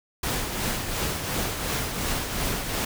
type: noise with tremolo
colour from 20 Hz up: pink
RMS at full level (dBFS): -26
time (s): 0.23-2.85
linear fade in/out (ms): 5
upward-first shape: triangle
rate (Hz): 2.8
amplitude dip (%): 50
effects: none